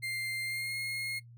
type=tone with pitch glide; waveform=35% pulse; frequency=2099 to 2147 Hz; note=C7 to C7; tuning=+5 to +44 cents; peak=-32 dBFS; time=0.02-1.2 s; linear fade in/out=20 ms; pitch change=+39 cents; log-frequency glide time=0.44-0.76 s; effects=noise-tail reverb RT60 0.1 s tail -18 dB re dry + added 118 Hz sine -50 dBFS peak until 1.37 s